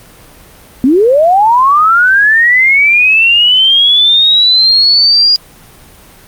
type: linear sweep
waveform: sine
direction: up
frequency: 240.3 to 4872 Hz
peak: -4 dBFS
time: 0.84-5.36 s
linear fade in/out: 0 ms
effects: pink hiss -38 dBFS RMS until 6.27 s + Opus 32 kbps